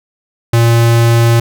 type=tone; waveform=square; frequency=116.54 Hz; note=A#2; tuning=in tune; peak=-7 dBFS; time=0.53-1.4 s; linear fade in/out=5 ms; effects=none